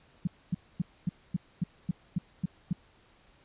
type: tone bursts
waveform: sine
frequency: 174.61 Hz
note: F3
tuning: in tune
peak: -24 dBFS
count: 10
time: 0.25-2.73 s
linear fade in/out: 5 ms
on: 23 ms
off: 250 ms
effects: pink hiss -62 dBFS RMS until 3.44 s + resampled to 8000 Hz